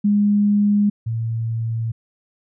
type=tone pair in turn; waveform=sine; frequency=205.5 / 113.81 Hz; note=G#3 / A#2; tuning=-18 / -41 cents; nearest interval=minor seventh; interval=1023 cents; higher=first; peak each=-13 / -20 dBFS; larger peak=first; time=0.04-0.9 / 1.06-1.92 s; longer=neither; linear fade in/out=10 ms; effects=none